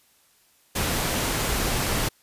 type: noise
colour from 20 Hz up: pink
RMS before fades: -25 dBFS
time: 0.75-2.09 s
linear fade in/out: 10 ms
effects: white hiss -61 dBFS RMS until 2.22 s + resampled to 32000 Hz